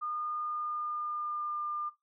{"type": "tone with pitch glide", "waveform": "sine", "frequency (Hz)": [1218, 1199.8], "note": ["D#6", "D6"], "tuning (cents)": [-37, 37], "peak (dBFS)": -33, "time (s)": [0.01, 1.9], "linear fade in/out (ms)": 20, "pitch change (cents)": -26, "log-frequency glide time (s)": [0.4, 1.61], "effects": ["noise-tail reverb RT60 0.2 s tail -17 dB re dry"]}